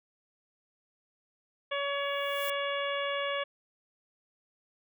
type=harmonic tone; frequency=564 Hz; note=C#5; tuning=30 cents sharp; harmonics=1 / 2 / 3 / 4 / 5 / 6; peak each=-33 / -36 / -38 / -39 / -40 / -41 dBFS; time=1.71-3.44 s; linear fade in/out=10 ms
type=noise with exponential growth; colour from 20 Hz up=violet; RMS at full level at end=-37 dBFS; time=1.94-2.5 s; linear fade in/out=2 ms; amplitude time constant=120 ms
effects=none